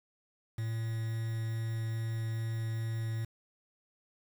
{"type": "tone with quantisation", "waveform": "triangle", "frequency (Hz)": 112.8, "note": "A2", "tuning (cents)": 44, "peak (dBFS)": -30, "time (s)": [0.58, 3.25], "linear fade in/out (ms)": 5, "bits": 8, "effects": []}